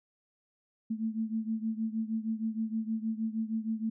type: beating tone pair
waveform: sine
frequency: 220 / 226.4 Hz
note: A3 / A3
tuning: 0 / +50 cents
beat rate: 6.4 Hz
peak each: -32 / -35 dBFS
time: 0.9-3.9 s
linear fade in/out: 10 ms
effects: none